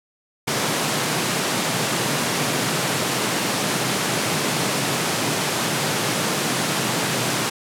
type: high-pass noise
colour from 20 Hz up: pink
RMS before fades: -22 dBFS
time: 0.47-7.5 s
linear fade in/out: 10 ms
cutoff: 120 Hz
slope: 48 dB/octave
effects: low-pass 11000 Hz 12 dB/octave